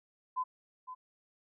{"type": "tone with echo", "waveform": "sine", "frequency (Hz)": 1015, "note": "B5", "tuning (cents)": 47, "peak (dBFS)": -30, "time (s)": [0.36, 0.44], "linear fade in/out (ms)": 20, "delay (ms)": 510, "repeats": 1, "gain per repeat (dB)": -11, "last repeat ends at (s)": 0.95, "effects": []}